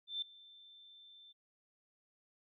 sine tone with ADSR envelope, 3552 Hz, A7, 16 cents sharp, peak -34 dBFS, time 0.07-1.33 s, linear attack 150 ms, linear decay 4 ms, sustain -22 dB, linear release 20 ms, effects none

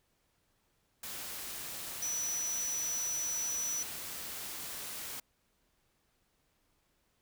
sine tone in noise, 5920 Hz, F#8, in tune, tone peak -33 dBFS, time 2.02-3.83 s, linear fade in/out 5 ms, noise white, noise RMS -42 dBFS, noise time 1.03-5.2 s, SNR +6 dB, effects pink hiss -75 dBFS RMS until 7.21 s

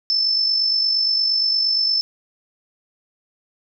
sine tone with amplitude modulation, 5280 Hz, E8, 2 cents sharp, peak -14 dBFS, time 0.1-2.01 s, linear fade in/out 0 ms, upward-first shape sine, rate 48.6 Hz, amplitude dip 45%, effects none

